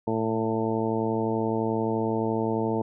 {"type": "harmonic tone with a mistuned harmonic", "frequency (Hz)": 111.6, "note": "A2", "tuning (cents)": 25, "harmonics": [1, 2, 3, 4, 5, 6, 7, 8], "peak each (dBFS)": [-33, -29, -30, -29, -36, -35, -40, -33], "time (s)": [0.07, 2.82], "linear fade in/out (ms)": 5, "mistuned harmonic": 1, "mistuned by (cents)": 20, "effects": []}